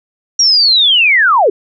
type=linear sweep; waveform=sine; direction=down; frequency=5720 to 358 Hz; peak=-6 dBFS; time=0.39-1.5 s; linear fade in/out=5 ms; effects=none